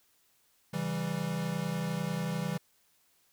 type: chord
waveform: square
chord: C# diminished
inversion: none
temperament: equal with one note detuned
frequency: 135.9 / 164.81 / 196 Hz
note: C#3 / E3 / G3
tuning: -34 / 0 / 0 cents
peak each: -40 / -34 / -37 dBFS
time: 0.73-2.58 s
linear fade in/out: 10 ms
effects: white hiss -69 dBFS RMS until 3.32 s